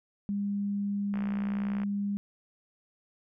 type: tone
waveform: sine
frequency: 201.8 Hz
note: G#3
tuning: 49 cents flat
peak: -28 dBFS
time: 0.29-2.17 s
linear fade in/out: 0 ms
type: click train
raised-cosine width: 0.5 ms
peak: -27 dBFS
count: 43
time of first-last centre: 1.14-1.834 s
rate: 60.5 Hz
effects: none